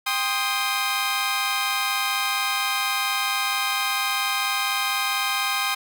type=chord; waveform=15% pulse; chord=C minor; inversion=second; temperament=equal with one note detuned; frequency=794.9 / 1046.5 / 1244.5 Hz; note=G5 / C6 / Eb6; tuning=+24 / 0 / 0 cents; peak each=-21 / -20 / -20 dBFS; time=0.06-5.75 s; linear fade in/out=10 ms; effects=none